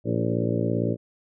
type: harmonic tone with a mistuned harmonic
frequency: 57.7 Hz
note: A#1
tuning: 17 cents flat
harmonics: 2 / 3 / 4 / 5 / 6 / 7 / 8 / 9 / 10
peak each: -27 / -29 / -30 / -31 / -32 / -32 / -33 / -34 / -34 dBFS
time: 0.04-0.97 s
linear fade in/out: 50 ms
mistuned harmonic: 6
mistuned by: -45 cents
effects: none